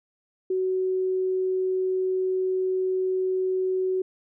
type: tone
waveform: sine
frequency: 373.7 Hz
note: F#4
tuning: 17 cents sharp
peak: -22 dBFS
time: 0.5-4.02 s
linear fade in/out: 5 ms
effects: none